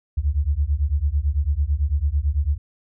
sine beating tone pair, 68.1 / 77.1 Hz, C#2 / D#2, -30 / -15 cents, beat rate 9 Hz, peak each -21 dBFS, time 0.17-2.58 s, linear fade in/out 10 ms, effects none

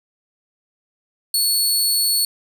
20% pulse tone, 4408 Hz, C#8, 11 cents flat, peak -10 dBFS, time 1.34-2.25 s, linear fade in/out 2 ms, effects 8-bit

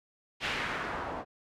white noise with low-pass filter sweep, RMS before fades -35 dBFS, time 0.4-1.25 s, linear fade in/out 50 ms, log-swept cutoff 2900 to 780 Hz, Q 1.5, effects none

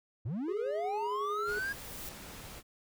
triangle linear sweep, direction up, 92.5 to 1654 Hz, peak -31 dBFS, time 0.25-1.73 s, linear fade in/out 10 ms
triangle tone with tremolo, 415.3 Hz, G#4, in tune, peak -33 dBFS, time 0.48-1.59 s, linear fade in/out 5 ms, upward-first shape square, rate 11 Hz, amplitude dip 25%
blue noise with exponential growth, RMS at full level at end -43 dBFS, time 0.71-2.09 s, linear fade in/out 1 ms, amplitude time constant 300 ms
pink noise, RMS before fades -47 dBFS, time 1.45-2.63 s, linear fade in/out 50 ms
effects none

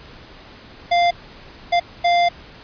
square tone bursts at uneven times, 696 Hz, F5, 6 cents flat, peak -14 dBFS, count 3, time 0.91-1.11 / 1.72-1.8 / 2.04-2.29 s, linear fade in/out 10 ms, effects pink hiss -42 dBFS RMS until 2.63 s + resampled to 11025 Hz

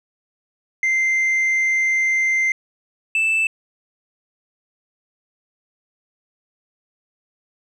sine tone pair in turn, 2085 / 2641 Hz, C7 / E7, -7 / +3 cents, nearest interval major third, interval 410 cents, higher second, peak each -13 dBFS, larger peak neither, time 0.83-2.52 / 3.15-3.47 s, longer first, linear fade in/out 2 ms, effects tanh soft clip ceiling -15 dBFS

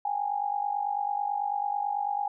sine tone with amplitude modulation, 818 Hz, G#5, 26 cents flat, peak -23 dBFS, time 0.05-2.28 s, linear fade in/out 5 ms, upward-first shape sine, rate 49.1 Hz, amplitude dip 80%, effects none

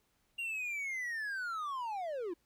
triangle linear sweep, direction down, 2800 to 319.3 Hz, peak -34 dBFS, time 0.38-2.34 s, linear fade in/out 10 ms, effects pink hiss -75 dBFS RMS until 2.45 s

